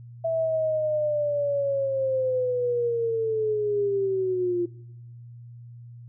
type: linear sweep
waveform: sine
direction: down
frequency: 659.3 to 346.2 Hz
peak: -22 dBFS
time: 0.24-4.66 s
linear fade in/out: 10 ms
effects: noise-tail reverb RT60 0.8 s tail -20 dB re dry + added 119 Hz sine -41 dBFS peak until 6.08 s